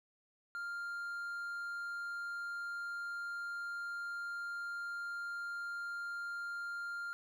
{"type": "tone", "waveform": "triangle", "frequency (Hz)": 1398, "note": "F6", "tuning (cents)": 1, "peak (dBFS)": -37, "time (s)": [0.55, 7.13], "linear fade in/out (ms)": 0, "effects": []}